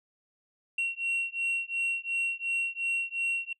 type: beating tone pair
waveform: sine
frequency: 2734 / 2736.8 Hz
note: F7 / F7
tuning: -37 / -36 cents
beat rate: 2.8 Hz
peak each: -29 dBFS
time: 0.78-3.53 s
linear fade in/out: 5 ms
effects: noise-tail reverb RT60 0.1 s tail -24 dB re dry + tanh soft clip ceiling -25 dBFS